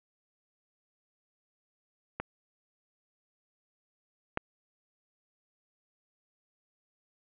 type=clicks; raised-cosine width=0.5 ms; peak=-18 / -13 dBFS; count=2; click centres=2.2 / 4.374 s; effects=resampled to 8000 Hz + 7-bit